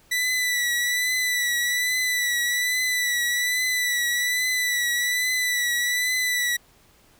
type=tone with vibrato; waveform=sawtooth; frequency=1971 Hz; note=B6; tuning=4 cents flat; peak=-18 dBFS; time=0.11-6.57 s; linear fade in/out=10 ms; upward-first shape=triangle; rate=1.2 Hz; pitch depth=43 cents each way; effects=pink hiss -57 dBFS RMS until 7.19 s